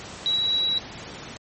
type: tone in noise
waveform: sine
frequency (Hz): 3893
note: B7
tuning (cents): -26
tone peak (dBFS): -20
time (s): 0.26-0.78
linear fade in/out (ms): 0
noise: pink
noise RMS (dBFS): -38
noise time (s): 0-1.37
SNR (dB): +15
effects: high-pass 80 Hz 12 dB/octave + MP3 32 kbps